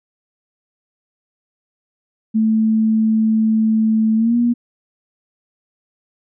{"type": "tone with pitch glide", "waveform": "sine", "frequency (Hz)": [220, 238.5], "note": ["A3", "A#3"], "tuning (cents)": [0, 40], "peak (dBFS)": -12, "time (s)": [2.34, 4.54], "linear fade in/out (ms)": 20, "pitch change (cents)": 140, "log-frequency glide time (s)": [4.16, 4.36], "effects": []}